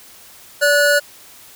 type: tone pair together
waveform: square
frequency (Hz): 578 / 1462.4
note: D5 / F#6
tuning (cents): -28 / -21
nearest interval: octave + major third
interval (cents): 1607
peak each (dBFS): -15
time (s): 0.61-1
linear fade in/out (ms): 20
effects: white hiss -43 dBFS RMS until 1.55 s